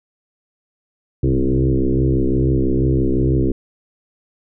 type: tone with frequency modulation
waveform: sine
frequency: 130.8 Hz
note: C3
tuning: in tune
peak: -13 dBFS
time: 1.23-3.52 s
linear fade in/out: 5 ms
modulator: 66 Hz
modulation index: 4.1
effects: none